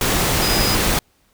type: tone in noise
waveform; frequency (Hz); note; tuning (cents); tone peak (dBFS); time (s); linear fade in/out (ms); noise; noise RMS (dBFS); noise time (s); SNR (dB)
sine; 4978; D#8; 0; -22; 0.42-0.75; 2; pink; -18; 0.01-0.99; -7
effects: pink hiss -60 dBFS RMS until 1.33 s